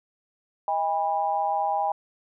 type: tone with amplitude modulation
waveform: sine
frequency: 808 Hz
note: G#5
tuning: 48 cents flat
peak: -18 dBFS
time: 0.68-1.92 s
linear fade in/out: 2 ms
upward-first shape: sine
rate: 175 Hz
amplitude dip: 95%
effects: none